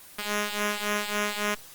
5% pulse ring-modulated tone, 207.7 Hz, G#3, in tune, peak -12 dBFS, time 0.18-1.55 s, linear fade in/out 10 ms, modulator 829 Hz, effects white hiss -48 dBFS RMS until 1.74 s + Opus 24 kbps

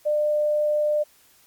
sine tone, 599 Hz, D5, 34 cents sharp, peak -19 dBFS, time 0.05-1.04 s, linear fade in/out 20 ms, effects white hiss -57 dBFS RMS until 1.46 s + Opus 48 kbps

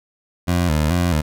20% pulse tone with vibrato, 82 Hz, E2, 9 cents flat, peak -11 dBFS, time 0.47-1.22 s, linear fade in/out 20 ms, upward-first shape square, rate 2.3 Hz, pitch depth 120 cents each way, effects none

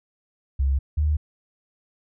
sine tone pair in turn, 67.9 / 75.36 Hz, C#2 / D2, -35 / +45 cents, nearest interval major second, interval 180 cents, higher second, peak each -18 dBFS, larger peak neither, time 0.59-0.79 / 0.97-1.17 s, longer neither, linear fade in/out 10 ms, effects none

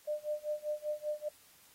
sine tone with tremolo, 601 Hz, D5, 40 cents sharp, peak -31 dBFS, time 0.07-1.29 s, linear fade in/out 10 ms, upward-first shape sine, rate 5.1 Hz, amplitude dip 95%, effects white hiss -62 dBFS RMS until 1.74 s + AAC 48 kbps

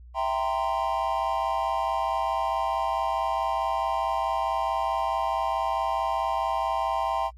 triangle chord, C dominant seventh, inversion first, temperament equal with one note detuned, 659.3 / 784 / 932.3 / 1036.9 Hz, E5 / G5 / Bb5 / C6, 0 / 0 / 0 / -16 cents, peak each -29 / -27 / -28 / -28 dBFS, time 0.14-7.31 s, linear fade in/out 50 ms, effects added 60 Hz sine -44 dBFS peak until 7.37 s + AAC 48 kbps

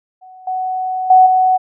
sine tone with level steps, 745 Hz, F#5, 12 cents sharp, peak -36 / -17 / -4 / -9 dBFS, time 0.21-1.58 s, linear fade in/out 20 ms, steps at 0.47 / 1.1 / 1.26 s, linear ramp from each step 5 ms, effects none

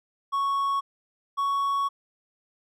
triangle tone pair in turn, 1108.7 / 1114.4 Hz, C#6 / C#6, 0 / +9 cents, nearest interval unison, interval 9 cents, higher second, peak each -21 dBFS, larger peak neither, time 0.32-0.81 / 1.37-1.89 s, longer second, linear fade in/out 20 ms, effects none

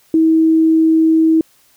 sine tone, 321.4 Hz, E4, 44 cents flat, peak -8 dBFS, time 0.14-1.41 s, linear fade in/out 2 ms, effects white hiss -53 dBFS RMS until 1.76 s

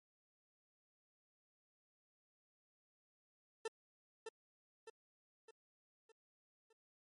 40% pulse tone with echo, 447.1 Hz, A4, 28 cents sharp, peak -38 dBFS, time 3.65-3.68 s, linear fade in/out 5 ms, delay 610 ms, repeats 5, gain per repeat -6 dB, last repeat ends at 6.73 s, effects MP3 48 kbps

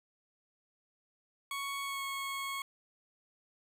20% pulse tone with pitch glide, 1111 to 1097.6 Hz, C#6 to C#6, +4 to -17 cents, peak -31 dBFS, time 1.51-2.62 s, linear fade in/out 2 ms, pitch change -21 cents, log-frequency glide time 1.83-2.03 s, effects none

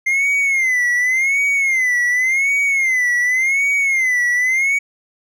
triangle tone with vibrato, 2093 Hz, C7, in tune, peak -12 dBFS, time 0.06-4.79 s, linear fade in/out 10 ms, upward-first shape sine, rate 0.89 Hz, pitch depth 130 cents each way, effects none

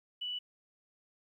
sine tone, 2960 Hz, F#7, in tune, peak -35 dBFS, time 0.21-0.39 s, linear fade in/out 10 ms, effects 12-bit

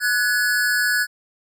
square tone pair together, 1480 / 1693.7 Hz, F#6 / G#6, 0 / +34 cents, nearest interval major second, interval 234 cents, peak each -21 dBFS, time 0-1.07 s, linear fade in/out 50 ms, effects none

